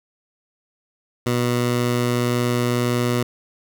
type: tone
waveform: 15% pulse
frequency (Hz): 121.7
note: B2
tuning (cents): -25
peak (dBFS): -12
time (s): 1.26-3.23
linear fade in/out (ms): 5
effects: none